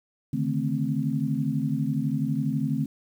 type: tone cluster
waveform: sine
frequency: 143 / 155.1 / 221.2 / 261.9 Hz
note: D3 / D#3 / A3 / C4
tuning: -46 / -5 / +9 / +2 cents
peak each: -29 dBFS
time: 0.33-2.86 s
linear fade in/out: 5 ms
effects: 9-bit